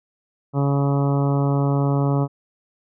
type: harmonic tone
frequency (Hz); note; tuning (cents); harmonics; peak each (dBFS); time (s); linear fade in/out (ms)
140.3; C#3; +21; 1 / 2 / 3 / 4 / 5 / 6 / 7 / 8 / 9; -18 / -24 / -28 / -30 / -32 / -34 / -35 / -36 / -37; 0.53-2.28; 50
effects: none